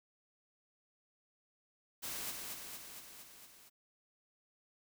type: noise with echo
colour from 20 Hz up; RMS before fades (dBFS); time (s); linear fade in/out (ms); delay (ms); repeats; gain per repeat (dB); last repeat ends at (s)
white; -42; 2.02-2.32; 20; 230; 6; -3; 3.7
effects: none